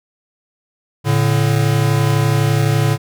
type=tone pair together; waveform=square; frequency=112.26 / 144.2 Hz; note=A2 / D3; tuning=+35 / -31 cents; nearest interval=major third; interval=434 cents; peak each=-16 dBFS; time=1.04-2.98 s; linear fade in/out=50 ms; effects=none